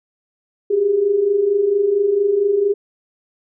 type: tone pair together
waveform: sine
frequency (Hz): 382.4 / 406.8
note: G4 / G#4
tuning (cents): -43 / -36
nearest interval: minor second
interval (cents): 107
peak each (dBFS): -21 / -14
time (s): 0.7-2.74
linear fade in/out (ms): 10
effects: none